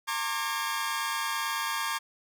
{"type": "tone cluster", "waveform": "sawtooth", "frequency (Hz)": [914, 1077, 1175, 1630], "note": ["A#5", "C6", "D6", "G#6"], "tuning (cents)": [-34, 50, 1, -33], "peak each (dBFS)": -31, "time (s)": [0.07, 1.99], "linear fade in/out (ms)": 20, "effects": []}